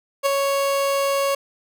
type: tone with ADSR envelope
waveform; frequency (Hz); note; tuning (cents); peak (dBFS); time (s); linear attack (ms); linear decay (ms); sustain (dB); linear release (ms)
30% pulse; 554.4; C#5; 0; -12; 0.23-1.35; 31; 10; -4; 5
effects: none